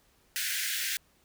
pink high-pass noise, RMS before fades -32 dBFS, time 0.36-0.97 s, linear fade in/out 0 ms, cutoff 1500 Hz, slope 96 dB/octave, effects pink hiss -66 dBFS RMS until 1.24 s

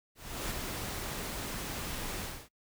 pink noise with ADSR envelope, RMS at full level -35 dBFS, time 0.15-2.49 s, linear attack 350 ms, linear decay 19 ms, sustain -3 dB, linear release 270 ms, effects noise-tail reverb RT60 0.1 s tail -24 dB re dry

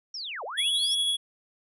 sine linear two-way sweep, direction down then up, 5690 to 422.9 to 5690 Hz, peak -33 dBFS, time 0.14-0.95 s, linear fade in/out 5 ms, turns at 0.44 s
square tone with tremolo, 3356 Hz, G#7, 17 cents sharp, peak -23 dBFS, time 0.57-1.17 s, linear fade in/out 20 ms, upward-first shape sine, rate 12 Hz, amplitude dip 25%
effects resampled to 24000 Hz

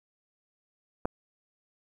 clicks, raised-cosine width 1 ms, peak -25 / -14 dBFS, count 2, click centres 1.051 / 1.055 s, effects 9-bit

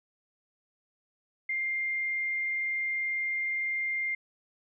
sine tone, 2107 Hz, C7, 12 cents sharp, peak -28 dBFS, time 1.49-4.15 s, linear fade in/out 5 ms, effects none

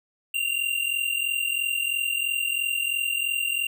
square tone pair together, 2753 / 2796 Hz, F7 / F7, -25 / +1 cents, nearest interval unison, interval 26 cents, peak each -28 / -27 dBFS, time 0.34-3.67 s, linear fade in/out 5 ms, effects none

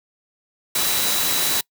sine tone in noise, 3931 Hz, B7, 9 cents flat, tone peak -27 dBFS, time 0.75-1.61 s, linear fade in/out 5 ms, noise white, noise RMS -21 dBFS, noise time 0.75-1.61 s, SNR -9 dB, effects noise-tail reverb RT60 0.1 s tail -25 dB re dry + high-pass 100 Hz 12 dB/octave

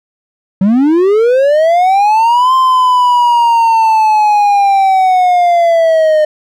triangle linear two-way sweep, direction up then down, 181.8 to 1046.5 to 608 Hz, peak -4 dBFS, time 0.61-6.25 s, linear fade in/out 5 ms, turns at 2.54 s, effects none

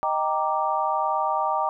sine chord, Eb major seventh, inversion none, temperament equal, 622.3 / 784 / 932.3 / 1174.7 Hz, Eb5 / G5 / Bb5 / D6, 0 / 0 / 0 / 0 cents, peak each -29 / -26 / -26 / -27 dBFS, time 0.03-1.69 s, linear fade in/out 0 ms, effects none

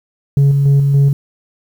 sine tone with tremolo, 140 Hz, C#3, 18 cents sharp, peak -4 dBFS, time 0.37-1.13 s, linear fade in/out 2 ms, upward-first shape square, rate 3.5 Hz, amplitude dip 40%, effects tanh soft clip ceiling -6 dBFS + 7-bit

